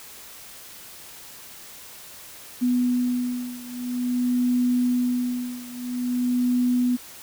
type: beating tone pair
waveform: sine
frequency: 246.9 / 247.39 Hz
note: B3 / B3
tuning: 0 / +3 cents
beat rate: 0.49 Hz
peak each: -23 / -25 dBFS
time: 2.61-6.97 s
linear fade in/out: 20 ms
effects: white hiss -43 dBFS RMS until 7.22 s